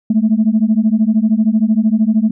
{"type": "beating tone pair", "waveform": "sine", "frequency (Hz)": [212, 225], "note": ["G#3", "A3"], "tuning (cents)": [36, 39], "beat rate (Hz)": 13, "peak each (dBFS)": -12, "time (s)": [0.1, 2.31], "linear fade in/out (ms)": 5, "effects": ["tanh soft clip ceiling -4 dBFS"]}